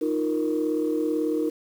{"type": "chord", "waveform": "sine", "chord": "Eb suspended second", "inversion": "none", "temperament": "equal", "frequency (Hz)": [311.1, 349.2, 466.2], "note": ["Eb4", "F4", "Bb4"], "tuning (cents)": [0, 0, 0], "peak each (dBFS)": [-24, -29, -26], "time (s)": [0.01, 1.5], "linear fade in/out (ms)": 10, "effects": ["tanh soft clip ceiling -15 dBFS", "8-bit"]}